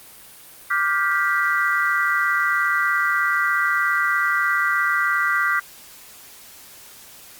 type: chord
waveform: sine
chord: G dominant seventh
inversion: second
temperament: just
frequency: 1176 / 1411.2 / 1568 / 1960 Hz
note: D6 / F6 / G6 / B6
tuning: +2 / +18 / 0 / -14 cents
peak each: -23 dBFS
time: 0.7-5.6 s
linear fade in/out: 10 ms
effects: white hiss -44 dBFS RMS until 7.39 s + Opus 32 kbps